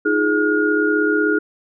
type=tone cluster; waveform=sine; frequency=312.2 / 348.3 / 418.8 / 1431 Hz; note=D#4 / F4 / G#4 / F6; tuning=+6 / -5 / +15 / +42 cents; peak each=-19 / -27 / -19 / -19 dBFS; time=0.05-1.39 s; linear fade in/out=10 ms; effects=none

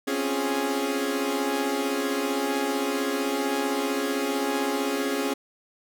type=chord; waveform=sawtooth; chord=Db major seventh; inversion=third; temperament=equal; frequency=261.6 / 277.2 / 349.2 / 415.3 Hz; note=C4 / Db4 / F4 / Ab4; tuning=0 / 0 / 0 / 0 cents; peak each=-29 / -24 / -30 / -25 dBFS; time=0.07-5.34 s; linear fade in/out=10 ms; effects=none

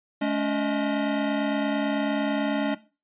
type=tone cluster; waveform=square; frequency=215 / 283.6 / 616 Hz; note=A3 / C#4 / D#5; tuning=-40 / +40 / -17 cents; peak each=-29 / -26 / -31 dBFS; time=0.21-2.75 s; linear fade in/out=10 ms; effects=noise-tail reverb RT60 0.3 s tail -17 dB re dry + resampled to 8000 Hz

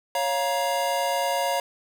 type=chord; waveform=square; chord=Bb minor; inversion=first; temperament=equal with one note detuned; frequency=554.4 / 698.5 / 947 Hz; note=Db5 / F5 / Bb5; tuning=0 / 0 / +27 cents; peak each=-28 dBFS; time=0.15-1.6 s; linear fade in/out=2 ms; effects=10-bit

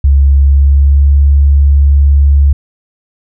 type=tone with pitch glide; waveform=sine; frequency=69.3 to 70.55 Hz; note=C#2 to C#2; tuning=0 to +31 cents; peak=-3 dBFS; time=0.04-2.53 s; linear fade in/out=5 ms; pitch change=+31 cents; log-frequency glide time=0.41-1.12 s; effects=none

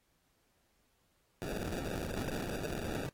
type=noise with sample-and-hold; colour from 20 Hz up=white; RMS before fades=-38 dBFS; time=1.42-3.09 s; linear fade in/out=0 ms; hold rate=1050 Hz; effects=pink hiss -75 dBFS RMS until 3.13 s + AAC 48 kbps

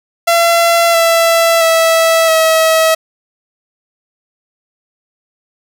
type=tone with pitch steps; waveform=sawtooth; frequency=678 / 666.4 / 654.9 / 643.7 Hz; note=E5 / E5 / E5 / E5; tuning=+49 / +19 / -11 / -41 cents; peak=-4 dBFS; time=0.27-2.95 s; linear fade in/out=10 ms; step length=670 ms; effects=none

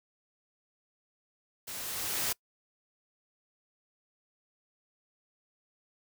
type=noise with level ramp; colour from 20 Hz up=white; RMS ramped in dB=-41 to -30 dBFS; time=1.67-2.33 s; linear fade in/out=10 ms; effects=noise-tail reverb RT60 0.1 s tail -25 dB re dry

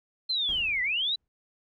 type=linear two-way sweep; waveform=sine; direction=down then up; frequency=4186 to 1930 to 4025 Hz; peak=-25 dBFS; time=0.29-1.16 s; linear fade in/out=10 ms; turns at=0.82 s
type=noise with exponential decay; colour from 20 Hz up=brown; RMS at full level=-40 dBFS; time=0.49-1.28 s; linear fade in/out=0 ms; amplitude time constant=170 ms
effects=none

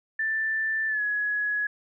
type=tone with pitch glide; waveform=sine; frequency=1769 to 1681.3 Hz; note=A6 to G#6; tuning=+9 to +21 cents; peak=-24 dBFS; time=0.19-1.67 s; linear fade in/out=5 ms; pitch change=-88 cents; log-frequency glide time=0.88-1.02 s; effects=none

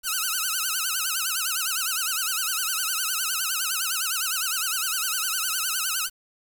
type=tone with vibrato; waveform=5% pulse; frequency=1396.9 Hz; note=F6; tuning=in tune; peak=-13 dBFS; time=0.03-6.1 s; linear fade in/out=50 ms; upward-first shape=sine; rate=9.8 Hz; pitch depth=180 cents each way; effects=7-bit

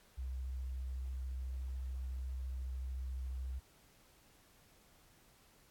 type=tone with vibrato; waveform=sine; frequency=64.4 Hz; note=C2; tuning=27 cents flat; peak=-38 dBFS; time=0.17-3.6 s; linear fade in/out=20 ms; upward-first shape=sine; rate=14 Hz; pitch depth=17 cents each way; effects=pink hiss -66 dBFS RMS until 5.7 s + AAC 64 kbps

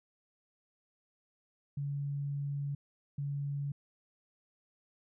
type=tone bursts at uneven times; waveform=sine; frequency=141.9 Hz; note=C#3; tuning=41 cents sharp; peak=-33 dBFS; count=2; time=1.77-2.75 / 3.18-3.72 s; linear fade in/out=5 ms; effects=none

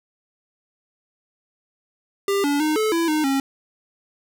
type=tone with pitch steps; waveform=square; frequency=397.7 / 286.6 / 307.7 / 433.2 / 333.8 / 307.4 / 272.1 Hz; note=G4 / D4 / D#4 / A4 / E4 / D#4 / C#4; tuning=+25 / -42 / -19 / -27 / +22 / -21 / -32 cents; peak=-19 dBFS; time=2.28-3.4 s; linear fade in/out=2 ms; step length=160 ms; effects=none

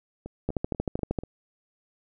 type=two click trains; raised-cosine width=2 ms; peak=-24 / -13 dBFS; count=5 / 10; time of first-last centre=0.26-1.236 / 0.49-1.188 s; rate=4.1 / 12.9 Hz; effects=none

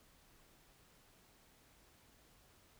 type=silence; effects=pink hiss -67 dBFS RMS until 2.79 s

